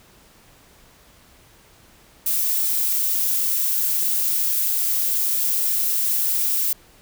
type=noise; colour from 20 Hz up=violet; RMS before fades=-21 dBFS; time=2.26-6.73 s; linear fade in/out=5 ms; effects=pink hiss -52 dBFS RMS until 7.01 s